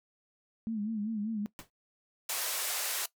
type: tone with vibrato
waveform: sine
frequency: 215.4 Hz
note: A3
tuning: 37 cents flat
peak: -31 dBFS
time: 0.67-1.46 s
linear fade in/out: 0 ms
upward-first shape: sine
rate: 5.1 Hz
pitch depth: 93 cents each way
type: noise with exponential decay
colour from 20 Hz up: pink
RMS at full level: -41 dBFS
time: 1.59-1.7 s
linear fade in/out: 0 ms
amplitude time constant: 22 ms
type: band-pass noise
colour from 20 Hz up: white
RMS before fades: -34 dBFS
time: 2.29-3.06 s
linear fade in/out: 5 ms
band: 470 to 15000 Hz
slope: 24 dB/octave
effects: noise-tail reverb RT60 0.1 s tail -18 dB re dry